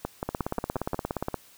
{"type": "two click trains", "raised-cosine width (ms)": 1, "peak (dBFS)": [-15, -14], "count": [6, 19], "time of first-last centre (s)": [[0.05, 0.944], [0.29, 1.343]], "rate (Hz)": [5.59, 17.1], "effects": ["white hiss -55 dBFS RMS until 1.57 s"]}